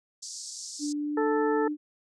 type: band-pass noise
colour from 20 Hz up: pink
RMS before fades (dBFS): -40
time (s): 0.22-0.93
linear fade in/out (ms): 10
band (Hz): 4700 to 8200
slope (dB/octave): 48
type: tone with pitch glide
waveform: sine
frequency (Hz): 293.7 to 299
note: D4 to D4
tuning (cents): 0 to +31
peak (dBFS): -28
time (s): 0.79-1.77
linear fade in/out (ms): 50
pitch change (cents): +31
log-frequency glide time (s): 0.95-1.33
type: harmonic tone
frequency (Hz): 440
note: A4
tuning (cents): 0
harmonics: 1 / 2 / 3 / 4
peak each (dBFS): -25 / -31 / -35 / -37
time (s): 1.17-1.68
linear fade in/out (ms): 5
effects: none